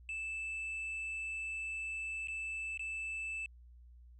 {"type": "tone with dropouts", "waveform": "triangle", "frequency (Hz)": 2635, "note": "E7", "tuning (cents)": -1, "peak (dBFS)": -36, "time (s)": [0.09, 3.46], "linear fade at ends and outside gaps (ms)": 1, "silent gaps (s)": [[2.273, 2.283], [2.775, 2.794]], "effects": ["added 60 Hz sine -54 dBFS peak until 4.19 s", "resampled to 24000 Hz"]}